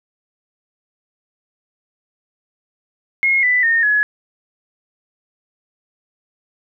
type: tone with pitch steps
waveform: sine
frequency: 2156 / 1988.5 / 1834 / 1691.6 Hz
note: C#7 / B6 / A#6 / G#6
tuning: -49 / +11 / -29 / +31 cents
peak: -12 dBFS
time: 3.23-4.03 s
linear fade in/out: 0 ms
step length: 200 ms
effects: none

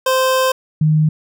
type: tone pair in turn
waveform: 25% pulse / sine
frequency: 520 / 154.6 Hz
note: C5 / D#3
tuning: -11 / -11 cents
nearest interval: octave + major sixth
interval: 2100 cents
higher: first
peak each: -9 / -10 dBFS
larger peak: first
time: 0.06-0.52 / 0.81-1.09 s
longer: first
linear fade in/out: 5 ms
effects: none

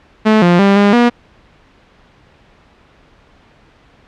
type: tone with pitch steps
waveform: sawtooth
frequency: 216.8 / 175 / 198.4 / 202.8 / 240 Hz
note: A3 / F3 / G3 / G#3 / B3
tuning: -25 / +4 / +21 / -41 / -49 cents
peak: -3 dBFS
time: 0.25-1.1 s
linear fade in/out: 20 ms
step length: 170 ms
effects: pink hiss -48 dBFS RMS until 4.07 s + low-pass 3000 Hz 12 dB/octave

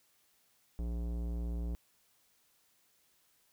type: tone with tanh clipping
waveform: sine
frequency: 58.27 Hz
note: A#1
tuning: in tune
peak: -36 dBFS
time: 0.79-1.75 s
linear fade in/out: 0 ms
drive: 17 dB
effects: white hiss -71 dBFS RMS until 3.52 s

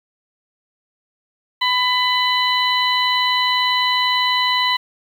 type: harmonic tone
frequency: 999 Hz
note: B5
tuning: 20 cents sharp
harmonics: 1 / 2 / 3 / 4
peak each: -19 / -21 / -22 / -21 dBFS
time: 1.61-4.77 s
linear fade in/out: 10 ms
effects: 7-bit

